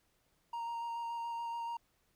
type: tone with vibrato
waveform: triangle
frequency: 932.3 Hz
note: A#5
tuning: in tune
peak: -35 dBFS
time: 0.53-1.77 s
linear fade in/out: 5 ms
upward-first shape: square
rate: 7 Hz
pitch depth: 10 cents each way
effects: pink hiss -75 dBFS RMS until 2.15 s